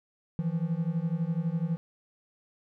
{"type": "beating tone pair", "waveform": "triangle", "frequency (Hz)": [160, 172], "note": ["D#3", "F3"], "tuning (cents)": [49, -26], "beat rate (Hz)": 12, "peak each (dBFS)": -28, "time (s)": [0.39, 1.77], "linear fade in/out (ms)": 0, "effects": []}